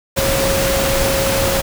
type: tone in noise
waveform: sine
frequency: 544 Hz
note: C#5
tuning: 33 cents flat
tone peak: -18 dBFS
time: 0.16-1.62 s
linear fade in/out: 20 ms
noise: pink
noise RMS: -18 dBFS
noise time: 0.16-1.62 s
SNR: -3 dB
effects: none